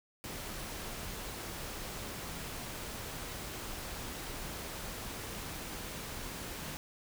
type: noise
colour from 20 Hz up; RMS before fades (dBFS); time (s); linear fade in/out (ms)
pink; -42; 0.24-6.77; 0
effects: none